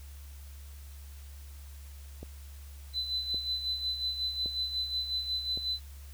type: click train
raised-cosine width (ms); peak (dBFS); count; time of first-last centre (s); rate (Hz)
2; -29; 4; 2.23-5.574; 0.897
type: tone with tremolo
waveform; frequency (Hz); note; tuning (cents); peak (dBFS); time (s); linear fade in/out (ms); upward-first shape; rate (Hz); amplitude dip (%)
sine; 4019; B7; +30; -28; 2.93-5.8; 50; sine; 5.5; 60
effects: added 70 Hz sine -44 dBFS peak until 6.13 s + white hiss -57 dBFS RMS until 6.13 s